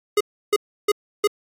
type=tone bursts; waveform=square; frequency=415.3 Hz; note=G#4; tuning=in tune; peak=-15 dBFS; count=4; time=0.17-1.274 s; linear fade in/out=5 ms; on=36 ms; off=320 ms; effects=AAC 48 kbps